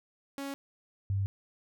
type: tone pair in turn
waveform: sawtooth / sine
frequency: 277.2 / 98.2 Hz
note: C#4 / G2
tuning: 0 / +4 cents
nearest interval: octave + tritone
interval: 1796 cents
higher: first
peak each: -32 / -27 dBFS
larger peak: second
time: 0.38-0.54 / 1.1-1.26 s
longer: neither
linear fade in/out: 0 ms
effects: none